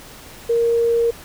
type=tone; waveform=sine; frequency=466.2 Hz; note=A#4; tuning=in tune; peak=-14 dBFS; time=0.49-1.11 s; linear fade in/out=10 ms; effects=pink hiss -40 dBFS RMS until 1.24 s